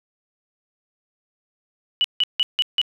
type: tone bursts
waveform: sine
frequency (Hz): 2951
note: F#7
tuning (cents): -5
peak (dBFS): -15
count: 5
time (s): 2.01-2.815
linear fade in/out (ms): 0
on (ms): 33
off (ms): 160
effects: none